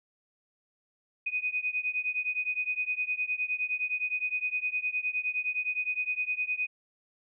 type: beating tone pair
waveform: sine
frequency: 2489 / 2498.7 Hz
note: D#7 / D#7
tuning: 0 / +7 cents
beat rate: 9.7 Hz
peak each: -31 / -32 dBFS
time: 1.26-6.67 s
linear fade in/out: 10 ms
effects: none